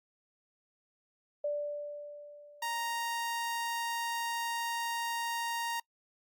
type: tone with exponential decay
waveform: sine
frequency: 586 Hz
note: D5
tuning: 4 cents flat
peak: -29 dBFS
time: 1.44-3.38 s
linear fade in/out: 5 ms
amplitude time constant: 420 ms
type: tone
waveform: sawtooth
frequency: 932.3 Hz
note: A#5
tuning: in tune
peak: -29 dBFS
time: 2.62-5.8 s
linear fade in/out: 5 ms
effects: noise-tail reverb RT60 0.1 s tail -25 dB re dry + Opus 48 kbps